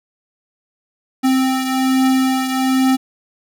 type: beating tone pair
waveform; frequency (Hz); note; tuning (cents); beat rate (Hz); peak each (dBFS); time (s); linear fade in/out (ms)
square; 261.6 / 262.8; C4 / C4; 0 / +8; 1.2; -15 / -22; 1.23-2.97; 20
effects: none

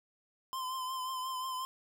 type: tone with vibrato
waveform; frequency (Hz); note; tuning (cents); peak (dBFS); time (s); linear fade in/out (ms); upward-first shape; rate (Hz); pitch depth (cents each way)
square; 1033; C6; -22; -36; 0.53-1.65; 0; triangle; 5.6; 40
effects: none

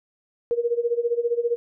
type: tone with tremolo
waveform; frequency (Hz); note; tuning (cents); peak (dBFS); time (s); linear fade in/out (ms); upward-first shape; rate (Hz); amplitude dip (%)
sine; 473.2; A#4; +26; -17; 0.51-1.56; 0; sine; 15; 85
effects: none

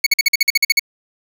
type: tone bursts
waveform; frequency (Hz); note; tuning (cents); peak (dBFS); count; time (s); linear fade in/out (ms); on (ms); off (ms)
25% pulse; 2217; C#7; 0; -6; 11; 0.04-0.795; 5; 25; 48
effects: none

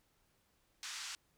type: band-pass noise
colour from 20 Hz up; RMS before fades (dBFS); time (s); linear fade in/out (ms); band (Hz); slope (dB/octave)
white; -45; 0.83-1.15; 0; 1100 to 7100; 24
effects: pink hiss -75 dBFS RMS until 1.37 s

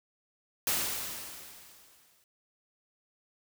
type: noise with exponential decay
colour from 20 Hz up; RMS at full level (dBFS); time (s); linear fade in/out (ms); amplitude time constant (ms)
white; -28; 0.67-2.24; 1; 340
effects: none

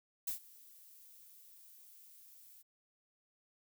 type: noise with ADSR envelope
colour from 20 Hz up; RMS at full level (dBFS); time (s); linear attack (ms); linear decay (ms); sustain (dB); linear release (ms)
violet; -36; 0.27-2.63; 8; 110; -23; 21
effects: none

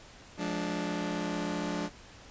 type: chord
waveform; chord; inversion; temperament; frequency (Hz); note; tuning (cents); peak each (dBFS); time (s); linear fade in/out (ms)
sawtooth; D diminished; first; just; 176.2 / 211.4 / 293.7; F3 / Ab3 / D4; +16 / +31 / 0; -32 / -33 / -31; 0.37-1.9; 50
effects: pink hiss -52 dBFS RMS until 2.3 s + resampled to 16000 Hz

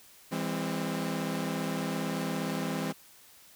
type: chord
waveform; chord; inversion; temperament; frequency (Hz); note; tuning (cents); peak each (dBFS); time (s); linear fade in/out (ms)
sawtooth; E augmented; none; equal with one note detuned; 164.81 / 202.3 / 261.6; E3 / G#3 / B#3; 0 / -45 / 0; -31; 0.31-2.93; 20
effects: white hiss -56 dBFS RMS until 3.55 s

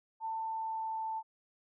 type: tone with pitch glide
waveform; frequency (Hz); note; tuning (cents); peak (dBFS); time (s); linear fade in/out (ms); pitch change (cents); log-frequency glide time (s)
sine; 892 to 885.3; A5 to A5; +23 to +10; -34; 0.2-1.23; 50; -13; 0.4-1.09
effects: none

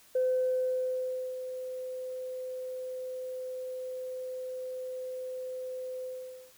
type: tone with ADSR envelope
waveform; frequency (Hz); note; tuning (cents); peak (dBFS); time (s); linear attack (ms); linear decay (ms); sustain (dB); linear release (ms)
sine; 511; C5; -41; -23; 0.15-6.53; 6; 1200; -12; 480
effects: tanh soft clip ceiling -20 dBFS + white hiss -59 dBFS RMS until 6.57 s

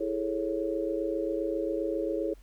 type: chord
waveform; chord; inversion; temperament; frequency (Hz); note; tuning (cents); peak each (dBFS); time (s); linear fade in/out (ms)
sine; A major seventh; second; just; 330 / 412.5 / 440 / 550; E4 / G#4 / A4 / C#5; +2 / -12 / 0 / -14; -32 / -34 / -35 / -33; 0-2.34; 10
effects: added 45 Hz sine -50 dBFS peak until 2.42 s + pink hiss -64 dBFS RMS until 2.42 s

